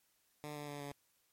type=tone with pitch steps; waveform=10% pulse; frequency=149 / 146.86 / 144.76 / 142.68 Hz; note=D3 / D3 / D3 / D3; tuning=+25 / 0 / -25 / -50 cents; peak=-35 dBFS; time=0.44-0.92 s; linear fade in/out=0 ms; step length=120 ms; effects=white hiss -75 dBFS RMS until 1.32 s + MP3 64 kbps